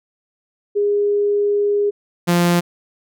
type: tone pair in turn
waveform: sine / sawtooth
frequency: 409.7 / 173.91 Hz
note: G#4 / F3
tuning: -24 / -7 cents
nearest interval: octave + minor third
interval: 1483 cents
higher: first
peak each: -14 / -9 dBFS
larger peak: second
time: 0.75-1.91 / 2.27-2.61 s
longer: first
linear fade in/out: 20 ms
effects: none